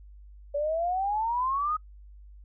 sine exponential sweep, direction up, 566 to 1270 Hz, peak -25 dBFS, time 0.54-1.77 s, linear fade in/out 10 ms, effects noise-tail reverb RT60 0.1 s tail -24 dB re dry + added 50 Hz sine -46 dBFS peak until 2.44 s

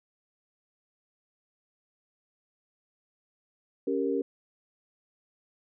sine chord, G diminished, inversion second, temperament equal, 277.2 / 392 / 466.2 Hz, Db4 / G4 / Bb4, 0 / 0 / 0 cents, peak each -30 dBFS, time 3.87-4.22 s, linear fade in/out 5 ms, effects none

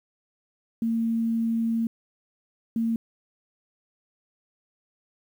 sine tone bursts at uneven times, 228.1 Hz, A#3, 37 cents flat, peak -22 dBFS, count 2, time 0.82-1.87 / 2.76-2.96 s, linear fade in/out 2 ms, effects 9-bit

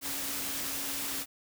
sine tone in noise, 277.2 Hz, C#4, in tune, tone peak -46 dBFS, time 0.01-1.26 s, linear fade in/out 50 ms, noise white, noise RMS -35 dBFS, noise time 0.01-1.26 s, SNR -14 dB, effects none

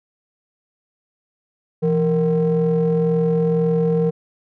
triangle ring-modulated tone, 147.5 Hz, D3, 8 cents sharp, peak -10 dBFS, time 1.82-4.11 s, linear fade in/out 20 ms, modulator 316 Hz, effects none

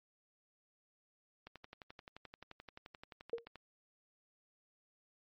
click train, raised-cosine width 0.3 ms, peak -34 dBFS, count 25, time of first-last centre 1.47-3.557 s, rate 11.5 Hz
sine tone with exponential decay, 466.2 Hz, A#4, in tune, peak -31 dBFS, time 3.33-3.45 s, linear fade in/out 2 ms, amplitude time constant 25 ms
effects MP3 32 kbps

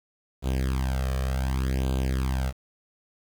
sawtooth tone with flanger, 65.41 Hz, C2, in tune, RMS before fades -26 dBFS, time 0.42-2.53 s, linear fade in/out 50 ms, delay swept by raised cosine 0.27 to 1.67 ms, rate 0.67 Hz, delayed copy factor +0.85, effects 8-bit

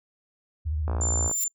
sine tone with vibrato, 77 Hz, D#2, 17 cents flat, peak -25 dBFS, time 0.65-1.29 s, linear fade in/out 20 ms, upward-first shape sine, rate 15 Hz, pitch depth 96 cents each way
click train, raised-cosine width 1 ms, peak -19 dBFS, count 26, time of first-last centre 0.88-1.313 s, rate 57.7 Hz
sine tone, 7180 Hz, A8, 34 cents sharp, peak -25 dBFS, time 1.01-1.48 s, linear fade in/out 2 ms
violet noise with exponential growth, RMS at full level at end -28 dBFS, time 1.21-1.44 s, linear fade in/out 1 ms, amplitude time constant 50 ms
effects noise-tail reverb RT60 0.1 s tail -23 dB re dry

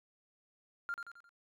triangle tone with echo, 1396.9 Hz, F6, in tune, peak -31 dBFS, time 0.89-0.94 s, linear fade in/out 0 ms, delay 88 ms, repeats 4, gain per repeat -7 dB, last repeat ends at 1.292 s, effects tanh soft clip ceiling -32 dBFS

